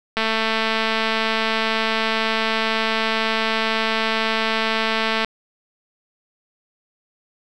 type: click train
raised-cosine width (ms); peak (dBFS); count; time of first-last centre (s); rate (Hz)
0.3; -5; 1128; 0.17-5.247; 222
effects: none